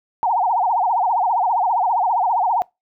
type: tone with vibrato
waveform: sine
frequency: 827 Hz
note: G#5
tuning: 8 cents flat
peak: -15 dBFS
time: 0.23-2.62 s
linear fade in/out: 0 ms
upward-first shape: sine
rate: 15 Hz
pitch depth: 250 cents each way
effects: noise-tail reverb RT60 0.2 s tail -24 dB re dry